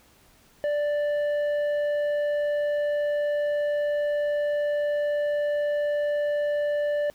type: tone with tanh clipping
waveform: sine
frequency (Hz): 587.3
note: D5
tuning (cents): 0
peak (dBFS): -24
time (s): 0.64-7.1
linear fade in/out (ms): 0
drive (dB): 7
effects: pink hiss -58 dBFS RMS until 7.14 s